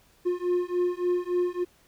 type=beating tone pair; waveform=triangle; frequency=354.3 / 357.8 Hz; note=F4 / F4; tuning=+25 / +42 cents; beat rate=3.5 Hz; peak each=-25 dBFS; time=0.25-1.65 s; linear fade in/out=20 ms; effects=pink hiss -61 dBFS RMS until 1.87 s